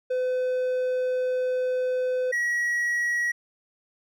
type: tone pair in turn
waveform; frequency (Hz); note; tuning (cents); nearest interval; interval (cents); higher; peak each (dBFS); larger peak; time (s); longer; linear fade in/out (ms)
triangle; 507 / 1914.2; B4 / A#6; +45 / +45; octave + major seventh; 2300; second; -21; neither; 0.1-2.32 / 2.32-3.32; first; 10
effects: none